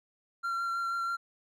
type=tone with vibrato; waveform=triangle; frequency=1371 Hz; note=F6; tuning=32 cents flat; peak=-28 dBFS; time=0.43-1.17 s; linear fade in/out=20 ms; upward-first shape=sine; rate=6.2 Hz; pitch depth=13 cents each way; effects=none